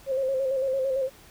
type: tone with vibrato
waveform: sine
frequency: 532 Hz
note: C5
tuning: 29 cents sharp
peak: -23 dBFS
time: 0.06-1.1 s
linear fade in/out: 50 ms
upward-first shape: square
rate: 8.9 Hz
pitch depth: 40 cents each way
effects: pink hiss -52 dBFS RMS until 1.3 s